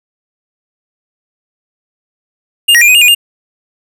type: tone with pitch steps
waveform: square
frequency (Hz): 2821 / 1892 / 2399 / 2502 / 2827 / 2455 / 2811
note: F7 / A#6 / D7 / D#7 / F7 / D#7 / F7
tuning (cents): +17 / +25 / +36 / +9 / +20 / -24 / +11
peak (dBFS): -4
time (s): 2.68-3.149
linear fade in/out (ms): 10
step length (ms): 67
effects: none